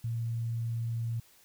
sine tone, 115.7 Hz, A#2, 13 cents flat, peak -30 dBFS, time 0.04-1.2 s, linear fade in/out 5 ms, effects white hiss -61 dBFS RMS until 1.44 s

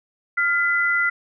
sine tone pair together, 1403 / 2008 Hz, F6 / B6, +8 / +28 cents, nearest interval tritone, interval 620 cents, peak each -20 dBFS, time 0.37-1.1 s, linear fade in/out 10 ms, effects none

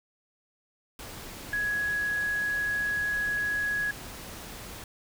sine tone in noise, 1672 Hz, G#6, 11 cents sharp, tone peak -26 dBFS, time 1.53-3.91 s, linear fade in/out 2 ms, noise pink, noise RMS -42 dBFS, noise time 0.99-4.84 s, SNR +13 dB, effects none

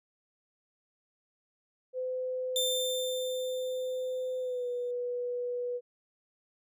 sine tone with pitch glide, 510 to 489.5 Hz, C5 to B4, -44 to -15 cents, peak -31 dBFS, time 1.93-5.81 s, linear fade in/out 50 ms, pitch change -71 cents, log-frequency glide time 4.4-4.68 s
sawtooth tone with exponential decay, 3578 Hz, A7, 28 cents sharp, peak -24 dBFS, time 2.56-4.91 s, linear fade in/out 1 ms, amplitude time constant 510 ms
effects none

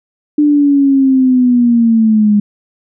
sine linear sweep, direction down, 298.7 to 204.8 Hz, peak -6 dBFS, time 0.38-2.4 s, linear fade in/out 5 ms, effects none

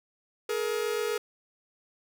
45% pulse tone pair together, 423.2 / 470.9 Hz, G#4 / A#4, +33 / +18 cents, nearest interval major second, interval 185 cents, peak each -30 / -31 dBFS, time 0.49-1.18 s, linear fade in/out 5 ms, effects none

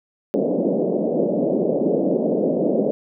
white band-pass noise, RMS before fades -20 dBFS, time 0.34-2.91 s, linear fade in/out 0 ms, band 170 to 590 Hz, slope 48 dB/octave, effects none

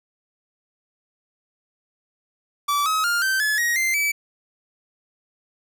45% pulse tone with pitch steps, 1156 / 1275.3 / 1406.9 / 1552 / 1712.1 / 1888.8 / 2084 / 2299 Hz, D6 / D#6 / F6 / G6 / A6 / A#6 / C7 / D7, -28 / +42 / +12 / -18 / -48 / +22 / -7 / -37 cents, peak -19 dBFS, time 2.68-4.12 s, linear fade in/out 10 ms, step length 180 ms, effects none

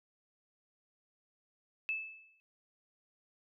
sine tone with exponential decay, 2620 Hz, E7, 11 cents flat, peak -30 dBFS, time 1.89-2.4 s, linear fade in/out 0 ms, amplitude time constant 110 ms, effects none

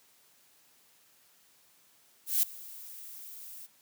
violet noise with ADSR envelope, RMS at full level -24 dBFS, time 2.26-3.67 s, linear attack 170 ms, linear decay 3 ms, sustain -22 dB, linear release 24 ms, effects white hiss -64 dBFS RMS until 3.81 s + high-pass 100 Hz 12 dB/octave

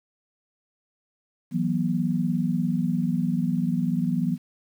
sine chord, E suspended second, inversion none, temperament equal with one note detuned, 164.81 / 185 / 241.9 Hz, E3 / F#3 / B3, 0 / 0 / -36 cents, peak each -26 dBFS, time 1.51-4.38 s, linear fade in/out 50 ms, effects 9-bit

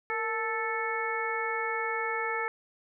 harmonic tone with a mistuned harmonic, 440 Hz, A4, in tune, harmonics 1 / 2 / 3 / 4 / 5, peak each -35 / -35 / -35 / -35 / -35 dBFS, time 0.1-2.48 s, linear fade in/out 0 ms, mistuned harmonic 1, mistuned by +84 cents, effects none

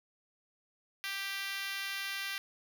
5% pulse tone with high-pass filter, 393 Hz, G4, 4 cents sharp, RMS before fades -38 dBFS, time 1.04-2.38 s, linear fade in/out 0 ms, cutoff 1700 Hz, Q 1.6, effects none

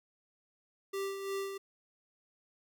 square tone with tremolo, 392 Hz, G4, in tune, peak -34 dBFS, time 0.93-1.58 s, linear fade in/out 10 ms, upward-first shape sine, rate 2.9 Hz, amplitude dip 50%, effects none

